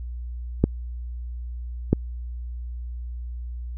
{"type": "clicks", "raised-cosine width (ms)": 3, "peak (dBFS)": -3, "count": 2, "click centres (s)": [0.64, 1.93], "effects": ["added 60 Hz sine -30 dBFS peak until 3.77 s"]}